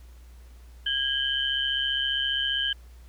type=tone cluster; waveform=sine; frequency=1631 / 2993 / 3128 Hz; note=G#6 / F#7 / G7; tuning=-32 / +19 / -4 cents; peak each=-30 / -29 / -27 dBFS; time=0.86-2.73 s; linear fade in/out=5 ms; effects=added 60 Hz sine -45 dBFS peak until 3.08 s + pink hiss -60 dBFS RMS until 3.08 s